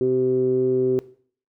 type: tone with low-pass filter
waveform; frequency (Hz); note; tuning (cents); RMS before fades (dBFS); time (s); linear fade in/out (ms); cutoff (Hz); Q
15% pulse; 128.3; C3; -34; -20; 0.01-0.99; 0; 370; 8.7
effects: noise-tail reverb RT60 0.5 s tail -18 dB re dry